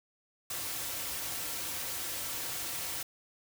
white noise with comb filter, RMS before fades -37 dBFS, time 0.5-3.03 s, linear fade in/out 5 ms, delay 4.8 ms, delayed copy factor -0.5, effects none

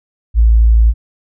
sine tone, 56 Hz, A1, 31 cents sharp, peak -5 dBFS, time 0.34-0.94 s, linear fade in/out 50 ms, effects none

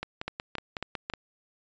two click trains, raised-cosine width 0.3 ms, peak -17 / -16 dBFS, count 7 / 4, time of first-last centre 0.03-1.137 / 0.28-1.1 s, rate 5.42 / 3.66 Hz, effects resampled to 16000 Hz

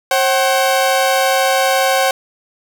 sawtooth tone pair together, 536.7 / 759 Hz, C5 / F#5, +44 / +44 cents, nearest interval tritone, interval 600 cents, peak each -11 dBFS, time 0.11-2.11 s, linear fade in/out 2 ms, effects none

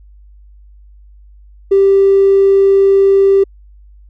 triangle tone with tanh clipping, 392 Hz, G4, in tune, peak -5 dBFS, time 1.71-3.44 s, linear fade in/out 10 ms, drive 1 dB, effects added 50 Hz sine -38 dBFS peak until 4.09 s

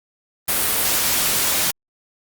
white noise, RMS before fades -19 dBFS, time 0.48-1.71 s, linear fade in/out 5 ms, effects Opus 32 kbps

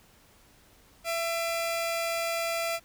sawtooth tone pair together, 670 / 2391 Hz, E5 / D7, +28 / +30 cents, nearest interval octave + minor seventh, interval 2202 cents, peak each -25 / -32 dBFS, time 1.04-2.8 s, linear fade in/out 50 ms, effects pink hiss -59 dBFS RMS until 2.84 s

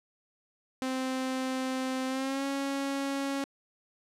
sawtooth tone with pitch glide, 260.3 to 275.8 Hz, C4 to C#4, -9 to -9 cents, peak -26 dBFS, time 0.82-3.44 s, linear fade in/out 0 ms, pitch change +100 cents, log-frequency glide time 2.07-2.45 s, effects low-pass 10000 Hz 12 dB/octave

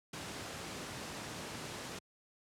pink noise, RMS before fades -43 dBFS, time 0.13-1.99 s, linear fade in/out 5 ms, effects high-pass 100 Hz 12 dB/octave + low-pass 9000 Hz 12 dB/octave

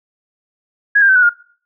sine tone with pitch steps, 1661.2 / 1597.2 / 1535.7 / 1476.5 / 1419.7 Hz, G#6 / G6 / G6 / F#6 / F6, 0 / +32 / -36 / -4 / +28 cents, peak -7 dBFS, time 0.95-1.295 s, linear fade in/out 10 ms, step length 69 ms, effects noise-tail reverb RT60 0.5 s tail -23 dB re dry

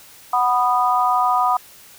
harmonic tone, 246.9 Hz, B3, in tune, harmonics 3 / 4 / 5, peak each -19 / -19 / -19 dBFS, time 0.33-1.57 s, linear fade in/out 5 ms, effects white hiss -45 dBFS RMS until 1.98 s

